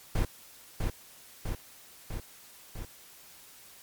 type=noise with echo; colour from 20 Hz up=brown; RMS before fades=-26 dBFS; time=0.15-0.25 s; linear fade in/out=5 ms; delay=650 ms; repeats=4; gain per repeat=-3 dB; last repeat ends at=2.85 s; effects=white hiss -53 dBFS RMS until 3.82 s + MP3 96 kbps